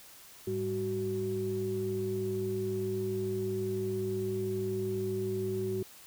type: tone cluster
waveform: sine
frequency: 105.4 / 197.9 / 375.3 Hz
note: G#2 / G3 / F#4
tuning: +26 / +17 / +25 cents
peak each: -37 / -38 / -31 dBFS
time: 0.47-5.83 s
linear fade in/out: 5 ms
effects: tanh soft clip ceiling -22 dBFS + white hiss -53 dBFS RMS until 6.06 s